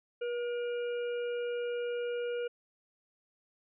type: harmonic tone with a mistuned harmonic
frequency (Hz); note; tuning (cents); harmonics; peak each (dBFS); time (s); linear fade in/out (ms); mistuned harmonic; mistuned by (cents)
476.5; A#4; +38; 1 / 3 / 5 / 6; -32 / -45 / -51 / -50; 0.21-2.48; 10; 1; +18
effects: none